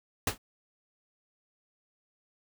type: noise with exponential decay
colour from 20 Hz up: pink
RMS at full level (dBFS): -22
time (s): 0.27-0.38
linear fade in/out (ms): 5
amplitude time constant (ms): 23
effects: none